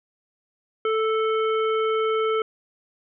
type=harmonic tone; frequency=440 Hz; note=A4; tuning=in tune; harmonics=1 / 3 / 5 / 7; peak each=-21 / -26 / -35 / -37 dBFS; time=0.85-2.42 s; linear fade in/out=2 ms; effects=none